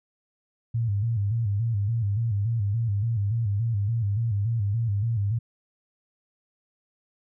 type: tone with vibrato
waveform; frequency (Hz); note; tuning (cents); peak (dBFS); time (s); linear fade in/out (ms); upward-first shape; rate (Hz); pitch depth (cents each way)
sine; 108; A2; -32; -22; 0.74-5.39; 10; square; 3.5; 120
effects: none